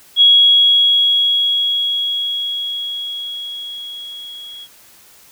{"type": "tone with level ramp", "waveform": "sine", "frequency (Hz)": 3322, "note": "G#7", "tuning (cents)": 0, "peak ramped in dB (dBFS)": [-5, -31], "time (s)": [0.16, 4.68], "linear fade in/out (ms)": 50, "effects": ["white hiss -46 dBFS RMS until 5.31 s"]}